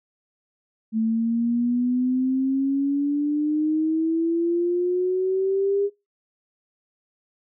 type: exponential sweep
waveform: sine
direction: up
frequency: 220 to 405.8 Hz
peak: -19 dBFS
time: 0.92-5.9 s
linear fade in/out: 50 ms
effects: noise-tail reverb RT60 0.2 s tail -20 dB re dry